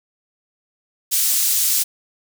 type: high-pass noise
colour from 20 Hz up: pink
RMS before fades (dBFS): -18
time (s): 1.11-1.84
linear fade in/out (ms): 20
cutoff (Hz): 6600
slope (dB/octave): 12
effects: none